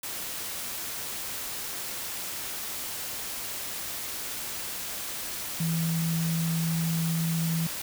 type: tone in noise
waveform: sine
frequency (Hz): 164.7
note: E3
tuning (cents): -1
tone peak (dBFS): -25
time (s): 5.6-7.67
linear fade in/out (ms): 5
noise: white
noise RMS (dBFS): -35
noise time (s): 0.03-7.82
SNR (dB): +7
effects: none